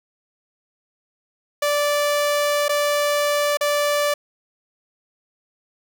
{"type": "tone with dropouts", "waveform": "sawtooth", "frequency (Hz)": 584, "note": "D5", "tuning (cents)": -10, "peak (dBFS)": -14, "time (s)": [1.62, 4.14], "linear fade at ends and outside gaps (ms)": 5, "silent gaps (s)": [[2.683, 2.692], [3.572, 3.609]], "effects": []}